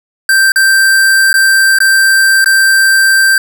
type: tone with dropouts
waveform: square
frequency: 1568 Hz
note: G6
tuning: in tune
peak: -6 dBFS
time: 0.29-3.38 s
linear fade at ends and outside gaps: 2 ms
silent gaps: 0.52-0.559 / 1.33-1.34 / 1.787-1.803 / 2.444-2.459 s
effects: none